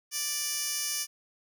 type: tone with high-pass filter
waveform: 15% pulse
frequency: 587.3 Hz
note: D5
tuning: in tune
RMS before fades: -32 dBFS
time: 0.11-1.07 s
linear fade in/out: 50 ms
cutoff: 4900 Hz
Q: 1.1
effects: none